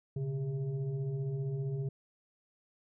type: tone with frequency modulation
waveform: sine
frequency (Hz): 139.6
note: C#3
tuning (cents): +13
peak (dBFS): -32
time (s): 0.16-1.89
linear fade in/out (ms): 5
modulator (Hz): 264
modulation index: 0.66
effects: none